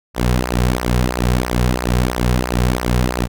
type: tone with flanger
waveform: sawtooth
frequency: 61.5 Hz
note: B1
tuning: 7 cents flat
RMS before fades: -17 dBFS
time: 0.14-3.28 s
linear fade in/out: 50 ms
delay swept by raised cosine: 0.27 to 3.47 ms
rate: 3 Hz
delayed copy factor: -0.75
effects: none